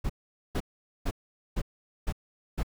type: noise bursts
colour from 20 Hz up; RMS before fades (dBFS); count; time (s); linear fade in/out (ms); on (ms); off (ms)
brown; -28; 6; 0.04-2.632; 10; 57; 450
effects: none